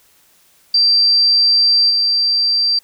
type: tone with level steps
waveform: sine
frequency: 4699 Hz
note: D8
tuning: in tune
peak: -9 / -12 dBFS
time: 0.74-2.79 s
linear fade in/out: 5 ms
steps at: 1.89 s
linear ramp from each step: 20 ms
effects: white hiss -53 dBFS RMS until 2.83 s